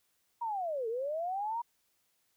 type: linear two-way sweep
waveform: sine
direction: down then up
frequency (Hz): 962 to 435.7 to 962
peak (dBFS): -32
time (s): 0.41-1.62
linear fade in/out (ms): 10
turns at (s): 0.88
effects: white hiss -75 dBFS RMS until 2.36 s